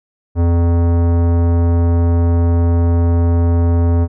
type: tone with tanh clipping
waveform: sine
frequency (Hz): 85.2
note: F2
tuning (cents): -42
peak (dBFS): -12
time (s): 0.35-4.08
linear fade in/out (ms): 50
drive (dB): 18
effects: none